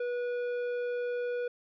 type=tone with tanh clipping; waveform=sine; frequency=487 Hz; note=B4; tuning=24 cents flat; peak=-32 dBFS; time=0-1.48 s; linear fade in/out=5 ms; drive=10 dB; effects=none